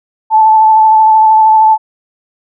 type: tone with vibrato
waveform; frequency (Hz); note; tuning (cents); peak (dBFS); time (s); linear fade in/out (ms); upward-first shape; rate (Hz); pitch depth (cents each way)
sine; 874; A5; -12; -3; 0.3-1.78; 50; sine; 13; 17
effects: none